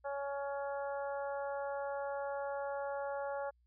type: harmonic tone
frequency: 280 Hz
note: C#4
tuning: 18 cents sharp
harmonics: 2 / 3 / 4 / 5 / 6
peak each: -38 / -42 / -49 / -48 / -53 dBFS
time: 0.04-3.51 s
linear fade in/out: 20 ms
effects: added 60 Hz sine -68 dBFS peak until 3.66 s